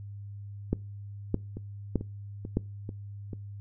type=two click trains; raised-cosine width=3 ms; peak=-24 / -12 dBFS; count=5 / 4; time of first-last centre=1.57-3.332 / 0.73-2.57 s; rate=2.27 / 1.63 Hz; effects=noise-tail reverb RT60 0.3 s tail -23 dB re dry + added 101 Hz sine -39 dBFS peak until 3.6 s